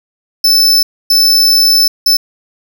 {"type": "tone bursts at uneven times", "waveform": "45% pulse", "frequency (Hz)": 5274, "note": "E8", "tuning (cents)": 0, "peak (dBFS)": -6, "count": 3, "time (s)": [[0.44, 0.83], [1.1, 1.88], [2.06, 2.17]], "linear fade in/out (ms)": 5, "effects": []}